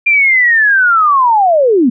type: linear sweep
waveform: sine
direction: down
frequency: 2404 to 220 Hz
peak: -6 dBFS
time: 0.06-1.9 s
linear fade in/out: 10 ms
effects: none